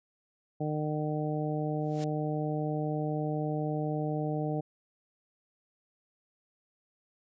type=harmonic tone; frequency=152 Hz; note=D#3; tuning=40 cents flat; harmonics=1 / 2 / 3 / 4 / 5; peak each=-32 / -35 / -37 / -38 / -39 dBFS; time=0.6-4.61 s; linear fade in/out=10 ms
type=noise with exponential growth; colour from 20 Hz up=white; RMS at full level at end=-40 dBFS; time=1.81-2.04 s; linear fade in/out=1 ms; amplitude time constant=50 ms
effects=resampled to 16000 Hz